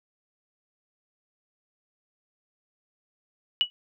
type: tone with exponential decay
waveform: sine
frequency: 2936 Hz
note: F#7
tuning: 14 cents flat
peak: -14 dBFS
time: 3.61-3.7 s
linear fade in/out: 0 ms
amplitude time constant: 18 ms
effects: none

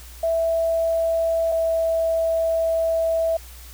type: tone pair in turn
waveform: sine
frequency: 659 / 655.7 Hz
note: E5 / E5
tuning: -1 / -9 cents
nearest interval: unison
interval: 8 cents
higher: first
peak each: -18 dBFS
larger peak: neither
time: 0.23-1.52 / 1.52-3.37 s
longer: second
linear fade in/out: 5 ms
effects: added 60 Hz sine -40 dBFS peak until 3.73 s + white hiss -45 dBFS RMS until 3.73 s

